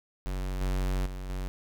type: tone with level steps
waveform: square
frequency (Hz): 46.61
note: F#1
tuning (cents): +13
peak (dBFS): -31 / -27 / -36 / -32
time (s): 0.26-1.48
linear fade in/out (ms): 0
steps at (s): 0.61 / 1.06 / 1.29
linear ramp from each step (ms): 5
effects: none